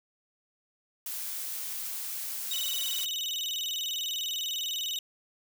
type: noise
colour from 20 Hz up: blue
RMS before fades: -36 dBFS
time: 1.06-3.05 s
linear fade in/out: 2 ms
type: tone with vibrato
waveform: 35% pulse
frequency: 3336 Hz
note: G#7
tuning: 7 cents sharp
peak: -29 dBFS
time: 2.51-4.99 s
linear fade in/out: 2 ms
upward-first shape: square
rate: 20 Hz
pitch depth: 200 cents each way
effects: none